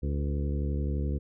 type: harmonic tone with a mistuned harmonic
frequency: 71.7 Hz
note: D2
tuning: 41 cents flat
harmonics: 1 / 2 / 3 / 4 / 5 / 6 / 7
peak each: -28 / -34 / -38 / -40 / -42 / -44 / -45 dBFS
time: 0.02-1.19 s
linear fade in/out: 20 ms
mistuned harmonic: 6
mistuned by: +33 cents
effects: none